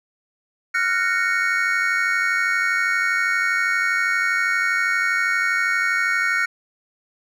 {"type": "chord", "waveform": "triangle", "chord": "Gb major seventh", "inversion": "third", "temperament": "just", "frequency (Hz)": [1387.5, 1480, 1850, 2220], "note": ["F6", "Gb6", "Bb6", "Db7"], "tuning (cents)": [-12, 0, -14, 2], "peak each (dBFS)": -22, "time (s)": [0.74, 6.46], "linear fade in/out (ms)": 10, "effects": []}